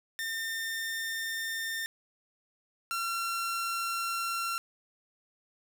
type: tone pair in turn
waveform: sawtooth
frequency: 1809 / 1364.6 Hz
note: A6 / F6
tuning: +48 / -41 cents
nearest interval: perfect fourth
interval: 489 cents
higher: first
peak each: -29 / -27 dBFS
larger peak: second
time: 0.19-1.86 / 2.91-4.58 s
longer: neither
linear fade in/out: 0 ms
effects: 9-bit